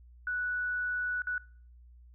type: tone with dropouts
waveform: sine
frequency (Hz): 1477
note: F#6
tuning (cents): -3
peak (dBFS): -30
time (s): 0.27-1.38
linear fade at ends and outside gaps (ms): 2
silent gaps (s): 1.22-1.27
effects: noise-tail reverb RT60 0.5 s tail -23 dB re dry + added 60 Hz sine -52 dBFS peak until 2.14 s